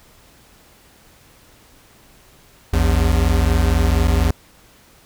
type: tone pair together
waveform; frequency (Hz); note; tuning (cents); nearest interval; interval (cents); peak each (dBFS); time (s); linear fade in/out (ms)
square; 57.17 / 81.3; A#1 / E2; -33 / -23; tritone; 610; -17; 2.73-4.31; 5
effects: pink hiss -50 dBFS RMS until 5.05 s